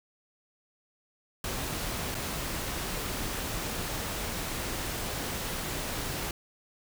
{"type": "noise with dropouts", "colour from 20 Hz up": "pink", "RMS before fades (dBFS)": -34, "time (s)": [1.44, 6.31], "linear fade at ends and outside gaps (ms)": 2, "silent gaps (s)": [2.145, 2.15], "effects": []}